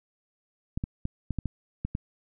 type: clicks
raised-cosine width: 5 ms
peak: -17 dBFS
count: 8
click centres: 0.775 / 0.839 / 1.054 / 1.307 / 1.387 / 1.457 / 1.85 / 1.951 s
effects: none